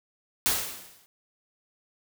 white noise with exponential decay, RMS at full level -22 dBFS, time 0.46-1.06 s, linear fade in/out 0 ms, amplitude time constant 130 ms, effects none

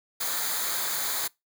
white noise with comb filter, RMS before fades -29 dBFS, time 0.2-1.28 s, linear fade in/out 10 ms, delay 0.36 ms, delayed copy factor -0.7, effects noise-tail reverb RT60 0.2 s tail -24 dB re dry

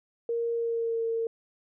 sine tone with pitch glide, 466.2 to 456.1 Hz, A#4 to A#4, 0 to -38 cents, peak -26 dBFS, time 0.29-1.27 s, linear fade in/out 2 ms, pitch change -38 cents, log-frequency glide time 0.53-1.03 s, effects none

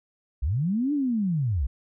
sine linear two-way sweep, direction up then down, 53.9 to 300 to 53.9 Hz, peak -22 dBFS, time 0.42-1.67 s, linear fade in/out 10 ms, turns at 0.93 s, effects none

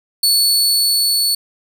sawtooth tone with level ramp, 4435 Hz, C#8, in tune, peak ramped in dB -8 to -11 dBFS, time 0.23-1.35 s, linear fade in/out 5 ms, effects none

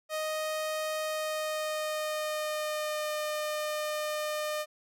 sawtooth tone with pitch glide, 622.3 to 606.7 Hz, D#5 to D#5, 0 to -44 cents, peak -27 dBFS, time 0.09-4.66 s, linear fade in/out 50 ms, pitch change -44 cents, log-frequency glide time 1.01-3.11 s, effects none

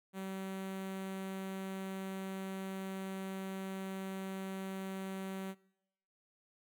sawtooth tone with notch filter, 191.5 Hz, G3, 40 cents flat, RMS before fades -42 dBFS, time 0.13-5.55 s, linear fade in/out 50 ms, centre 5100 Hz, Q 1.7, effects noise-tail reverb RT60 0.9 s tail -23 dB re dry

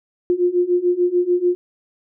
sine beating tone pair, 351.5 / 358.3 Hz, F4 / F4, +11 / +44 cents, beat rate 6.8 Hz, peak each -19 / -17 dBFS, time 0.3-1.55 s, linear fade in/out 0 ms, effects none

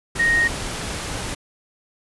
sine tone in noise, 1864.7 Hz, A#6, in tune, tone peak -15 dBFS, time 0.19-0.48 s, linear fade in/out 10 ms, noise pink, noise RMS -28 dBFS, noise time 0.15-1.35 s, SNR +10 dB, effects resampled to 24000 Hz

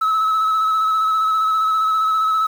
sine tone with vibrato, 1295 Hz, E6, 31 cents flat, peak -12 dBFS, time 0.01-2.47 s, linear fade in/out 10 ms, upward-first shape square, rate 15 Hz, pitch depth 21 cents each way, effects tanh soft clip ceiling -14 dBFS + 7-bit

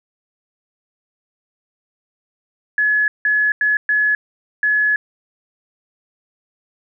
sine tone bursts at uneven times, 1700 Hz, G#6, 40 cents sharp, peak -13 dBFS, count 5, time 2.78-3.08 / 3.25-3.52 / 3.61-3.77 / 3.89-4.15 / 4.63-4.96 s, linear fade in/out 2 ms, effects none

